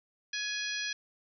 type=harmonic tone with a mistuned harmonic; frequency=830 Hz; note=G#5; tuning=1 cent flat; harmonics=2 / 3 / 4 / 5 / 6 / 7; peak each=-37 / -39 / -40 / -41 / -42 / -42 dBFS; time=0.33-0.93 s; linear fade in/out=5 ms; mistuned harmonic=2; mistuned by=+26 cents; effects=none